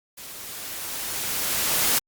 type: noise with level ramp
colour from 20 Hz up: white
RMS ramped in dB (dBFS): -40 to -20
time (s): 0.17-1.99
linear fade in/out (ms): 10
effects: Opus 48 kbps